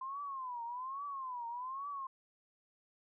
sine tone with vibrato, 1034 Hz, C6, 21 cents flat, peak -39 dBFS, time 0.01-2.07 s, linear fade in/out 5 ms, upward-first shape triangle, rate 1.2 Hz, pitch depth 200 cents each way, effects none

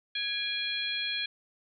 harmonic tone with a mistuned harmonic, 830.6 Hz, G#5, in tune, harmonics 2 / 3 / 4 / 5, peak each -38 / -36 / -33 / -36 dBFS, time 0.15-1.26 s, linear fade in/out 5 ms, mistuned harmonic 3, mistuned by -61 cents, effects none

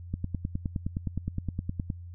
click train, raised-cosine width 5 ms, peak -18 dBFS, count 18, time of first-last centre 0.14-1.902 s, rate 9.65 Hz, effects added 87 Hz sine -40 dBFS peak until 2.14 s

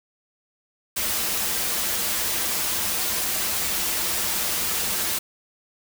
white noise with comb filter, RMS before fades -25 dBFS, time 0.96-5.19 s, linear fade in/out 10 ms, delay 7.3 ms, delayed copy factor -0.6, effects none

